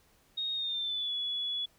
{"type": "tone with pitch glide", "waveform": "sine", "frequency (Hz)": [3729, 3400], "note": ["A#7", "G#7"], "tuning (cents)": [0, 40], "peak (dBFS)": -31, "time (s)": [0.37, 1.66], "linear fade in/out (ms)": 10, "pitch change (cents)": -160, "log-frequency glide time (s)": [0.54, 1.13], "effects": ["pink hiss -66 dBFS RMS until 1.78 s"]}